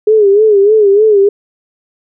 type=tone with vibrato; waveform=sine; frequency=415.3 Hz; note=G#4; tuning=in tune; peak=-4 dBFS; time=0.07-1.29 s; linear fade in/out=5 ms; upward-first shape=sine; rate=3.3 Hz; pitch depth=97 cents each way; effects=none